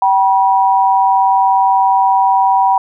sine tone pair together, 772 / 968.7 Hz, G5 / B5, -27 / -34 cents, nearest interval major third, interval 393 cents, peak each -11 dBFS, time 0.02-2.78 s, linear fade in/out 2 ms, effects none

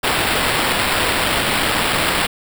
blue noise with sample-and-hold, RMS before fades -18 dBFS, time 0.03-2.27 s, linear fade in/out 10 ms, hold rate 6300 Hz, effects none

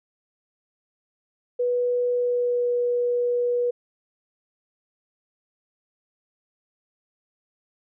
sine tone with pitch glide, 490 to 485.5 Hz, B4 to B4, -14 to -30 cents, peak -20 dBFS, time 1.59-3.71 s, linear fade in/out 10 ms, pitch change -16 cents, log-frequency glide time 2.11-2.7 s, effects none

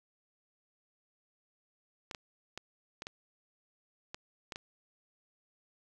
clicks, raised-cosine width 0.2 ms, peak -23 dBFS, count 8, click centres 2.112 / 2.148 / 2.576 / 3.021 / 3.069 / 4.145 / 4.522 / 4.559 s, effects 9-bit

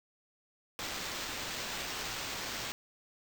blue noise with sample-and-hold, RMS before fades -39 dBFS, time 0.79-2.72 s, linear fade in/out 0 ms, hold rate 11025 Hz, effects none

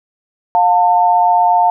sine tone pair together, 711.2 / 896 Hz, F5 / A5, +31 / +31 cents, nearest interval major third, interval 400 cents, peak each -11 dBFS, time 0.55-1.7 s, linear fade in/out 0 ms, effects none

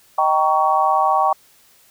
sine chord, Eb dominant seventh, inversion none, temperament just, 622.3 / 777.8 / 933.4 / 1120.1 Hz, Eb5 / G5 / Bb5 / Db6, 0 / -14 / +2 / +18 cents, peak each -23 / -17 / -21 / -18 dBFS, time 0.18-1.33 s, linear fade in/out 5 ms, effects white hiss -53 dBFS RMS until 1.9 s

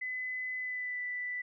sine tone with pitch glide, 2015 to 1981.5 Hz, B6 to B6, +34 to +5 cents, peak -34 dBFS, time 0.01-1.42 s, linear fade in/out 10 ms, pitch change -29 cents, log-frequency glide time 0.56-1.01 s, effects none

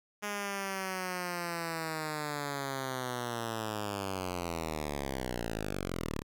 5% pulse linear sweep, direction down, 207.7 to 35.03 Hz, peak -23 dBFS, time 0.22-6.23 s, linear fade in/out 20 ms, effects none

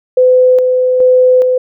sine tone with tremolo, 507 Hz, B4, 45 cents sharp, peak -4 dBFS, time 0.17-1.58 s, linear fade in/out 5 ms, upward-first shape square, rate 1.2 Hz, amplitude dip 35%, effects none

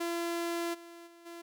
sawtooth tone with level steps, 340 Hz, F4, 46 cents flat, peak -28 / -44 / -50 / -40 dBFS, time 0-1.42 s, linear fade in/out 10 ms, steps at 0.73 / 1.06 / 1.25 s, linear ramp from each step 20 ms, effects none

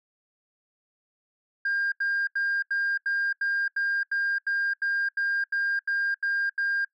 sine tone bursts, 1605 Hz, G6, 40 cents sharp, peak -22 dBFS, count 15, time 1.65-6.848 s, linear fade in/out 5 ms, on 270 ms, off 82 ms, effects noise-tail reverb RT60 0.1 s tail -22 dB re dry + tanh soft clip ceiling -21 dBFS

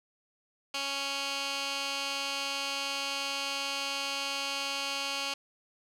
15% pulse tone with band-pass filter, 277.2 Hz, C#4, in tune, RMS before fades -34 dBFS, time 0.74-5.34 s, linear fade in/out 5 ms, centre 3800 Hz, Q 1.3, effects none

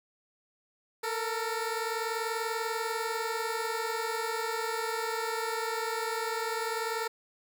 15% pulse tone pair together, 446 / 466.2 Hz, A4 / A#4, +23 / 0 cents, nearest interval minor second, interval 77 cents, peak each -26 / -29 dBFS, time 1.03-7.08 s, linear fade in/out 10 ms, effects none

